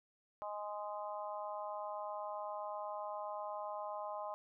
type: harmonic tone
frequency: 207.7 Hz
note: G#3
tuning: in tune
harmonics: 3 / 4 / 5 / 6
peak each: -44 / -45 / -45 / -52 dBFS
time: 0.42-4.34 s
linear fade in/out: 0 ms
effects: none